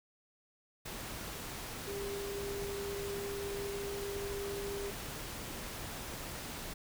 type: tone in noise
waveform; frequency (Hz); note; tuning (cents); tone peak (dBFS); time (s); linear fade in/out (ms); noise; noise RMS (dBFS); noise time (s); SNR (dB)
sine; 400.4; G4; +37; -38; 1.87-4.91; 10; pink; -43; 0.85-6.74; +2
effects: none